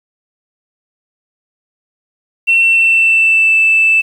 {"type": "tone with pitch glide", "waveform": "sine", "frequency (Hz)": [2707, 2641], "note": ["E7", "E7"], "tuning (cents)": [45, 3], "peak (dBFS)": -6, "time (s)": [2.47, 4.02], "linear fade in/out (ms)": 20, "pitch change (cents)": -42, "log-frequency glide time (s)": [2.58, 3.56], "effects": ["tanh soft clip ceiling -2 dBFS", "7-bit"]}